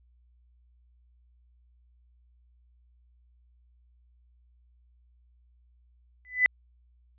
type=tone with exponential growth; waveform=sine; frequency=2000 Hz; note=B6; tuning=21 cents sharp; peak=-14 dBFS; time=6.25-6.46 s; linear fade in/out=0 ms; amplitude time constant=44 ms; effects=added 60 Hz sine -59 dBFS peak until 7.18 s + resampled to 8000 Hz

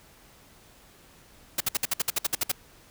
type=noise bursts; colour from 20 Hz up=white; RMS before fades=-25 dBFS; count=12; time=1.58-2.518 s; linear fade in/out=5 ms; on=25 ms; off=58 ms; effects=pink hiss -55 dBFS RMS until 2.9 s

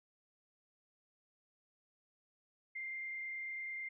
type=tone with frequency modulation; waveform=sine; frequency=2101 Hz; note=C7; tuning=7 cents sharp; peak=-40 dBFS; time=2.75-3.89 s; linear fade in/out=10 ms; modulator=29.1 Hz; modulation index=0.73; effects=none

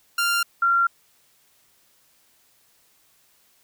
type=tone pair in turn; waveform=sawtooth / sine; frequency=1392 / 1377.6 Hz; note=F6 / F6; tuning=-6 / -24 cents; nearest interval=unison; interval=18 cents; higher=first; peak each=-16 / -16 dBFS; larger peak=neither; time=0.18-0.43 / 0.62-0.87 s; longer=neither; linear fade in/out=5 ms; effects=white hiss -61 dBFS RMS until 3.63 s

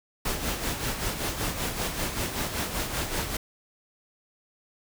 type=noise with tremolo; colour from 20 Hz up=pink; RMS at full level=-28 dBFS; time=0.25-3.37 s; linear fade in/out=5 ms; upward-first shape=sine; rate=5.2 Hz; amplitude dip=55%; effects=none

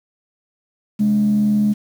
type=tone with frequency modulation; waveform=sine; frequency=209.4 Hz; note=G#3; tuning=15 cents sharp; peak=-12 dBFS; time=0.99-1.74 s; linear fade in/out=20 ms; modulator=77.7 Hz; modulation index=0.27; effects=tanh soft clip ceiling -9 dBFS + 7-bit

